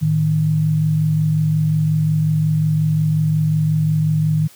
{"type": "tone pair together", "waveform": "sine", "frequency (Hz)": [110, 155.56], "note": ["A2", "D#3"], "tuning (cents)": [0, 0], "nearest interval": "tritone", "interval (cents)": 600, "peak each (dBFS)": [-22, -14], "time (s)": [0.01, 4.48], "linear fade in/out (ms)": 20, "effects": ["white hiss -46 dBFS RMS until 4.55 s", "high-pass 60 Hz 12 dB/octave"]}